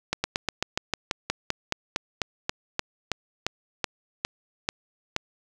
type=slowing click train; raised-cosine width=0.2 ms; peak=-7 dBFS; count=21; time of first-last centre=0.13-5.164 s; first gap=110 ms; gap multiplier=1.08; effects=none